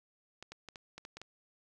clicks, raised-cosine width 0.2 ms, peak -29 dBFS, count 8, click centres 0.426 / 0.52 / 0.687 / 0.758 / 0.98 / 1.051 / 1.17 / 1.216 s, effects none

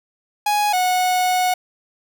45% pulse tone pair in turn, 832 / 732.8 Hz, G#5 / F#5, +3 / -17 cents, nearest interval major second, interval 220 cents, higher first, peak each -16 dBFS, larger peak neither, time 0.46-0.73 / 0.73-1.54 s, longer second, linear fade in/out 5 ms, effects none

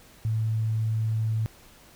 sine tone, 110.6 Hz, A2, 9 cents sharp, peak -23 dBFS, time 0.25-1.46 s, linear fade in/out 0 ms, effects pink hiss -53 dBFS RMS until 1.95 s

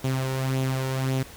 sawtooth tone with flanger, 131.9 Hz, C3, 14 cents sharp, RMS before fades -26 dBFS, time 0.04-1.23 s, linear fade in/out 5 ms, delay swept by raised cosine 0.29 to 2.19 ms, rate 1.8 Hz, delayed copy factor +0.5, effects pink hiss -45 dBFS RMS until 1.36 s

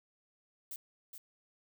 violet noise with echo, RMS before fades -43 dBFS, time 0.71-0.76 s, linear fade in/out 2 ms, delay 420 ms, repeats 1, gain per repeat -6 dB, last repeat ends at 1.18 s, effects none

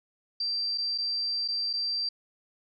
sine tone with dropouts, 4699 Hz, D8, in tune, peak -27 dBFS, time 0.4-2.09 s, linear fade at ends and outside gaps 5 ms, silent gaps 0.777-0.781 / 0.979-0.983 / 1.479-1.484 / 1.731-1.735 s, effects none

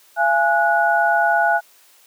sine tone cluster, 682 / 831 / 1465 Hz, F5 / G#5 / F#6, -41 / +1 / -18 cents, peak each -18 dBFS, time 0.16-1.61 s, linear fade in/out 50 ms, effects white hiss -52 dBFS RMS until 2.06 s + high-pass 400 Hz 12 dB/octave

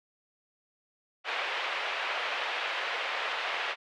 white band-pass noise, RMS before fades -33 dBFS, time 1.24-3.76 s, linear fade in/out 50 ms, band 500 to 3000 Hz, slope 24 dB/octave, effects none

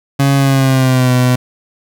30% pulse tone with pitch glide, 138.59 to 125.63 Hz, C#3 to B2, 0 to +30 cents, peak -6 dBFS, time 0.19-1.36 s, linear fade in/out 10 ms, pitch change -170 cents, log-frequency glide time 0.36-1.13 s, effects none

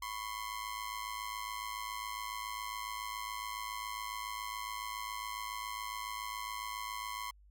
sawtooth ring-modulated tone, 1046.5 Hz, C6, in tune, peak -32 dBFS, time 0.02-7.31 s, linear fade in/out 5 ms, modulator 53.6 Hz, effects added 50 Hz sine -58 dBFS peak until 7.5 s

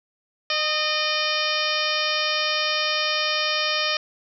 harmonic tone with a mistuned harmonic, 610 Hz, D#5, 34 cents flat, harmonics 1 / 2 / 3 / 4 / 5 / 6 / 7 / 8 / 9, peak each -30 / -29 / -30 / -28 / -28 / -31 / -33 / -30 / -31 dBFS, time 0.5-3.97 s, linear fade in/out 2 ms, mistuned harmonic 2, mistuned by +29 cents, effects none

